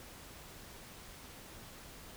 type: silence
effects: pink hiss -52 dBFS RMS until 2.16 s